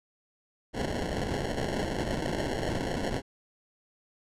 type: noise with sample-and-hold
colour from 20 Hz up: white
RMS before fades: -31 dBFS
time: 0.73-3.22 s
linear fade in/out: 50 ms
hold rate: 1225 Hz
effects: low-pass 8000 Hz 12 dB/octave